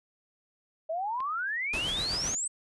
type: exponential sweep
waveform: sine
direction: up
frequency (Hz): 622.3 to 8372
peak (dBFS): -29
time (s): 0.89-2.48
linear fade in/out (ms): 10
type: click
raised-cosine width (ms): 0.3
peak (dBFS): -29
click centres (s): 1.204
type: noise with tremolo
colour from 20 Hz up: pink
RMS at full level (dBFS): -36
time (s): 1.73-2.35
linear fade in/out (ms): 5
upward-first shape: sine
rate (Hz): 8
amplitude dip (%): 35
effects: resampled to 24000 Hz